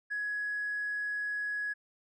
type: tone with tanh clipping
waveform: triangle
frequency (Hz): 1676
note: G#6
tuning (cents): +15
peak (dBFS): -31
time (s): 0.1-1.74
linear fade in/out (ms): 20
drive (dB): 1
effects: resampled to 22050 Hz